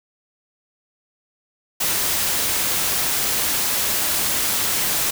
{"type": "noise", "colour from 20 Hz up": "white", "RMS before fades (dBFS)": -21, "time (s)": [1.8, 5.11], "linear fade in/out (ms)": 10, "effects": []}